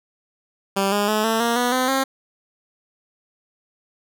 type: tone with pitch steps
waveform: 10% pulse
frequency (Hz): 196 / 204.9 / 214.2 / 224 / 234.2 / 244.8 / 255.9 / 267.6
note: G3 / G#3 / A3 / A3 / A#3 / B3 / C4 / C4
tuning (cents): 0 / -23 / -46 / +31 / +8 / -15 / -38 / +39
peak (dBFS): -10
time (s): 0.76-2.04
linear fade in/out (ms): 10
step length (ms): 160
effects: none